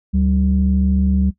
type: tone pair together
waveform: sine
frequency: 72.94 / 191.7 Hz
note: D2 / G3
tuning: -11 / -38 cents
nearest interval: octave + perfect fourth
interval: 1673 cents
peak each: -15 dBFS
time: 0.13-1.31 s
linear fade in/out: 20 ms
effects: noise-tail reverb RT60 0.1 s tail -17 dB re dry + tanh soft clip ceiling -6 dBFS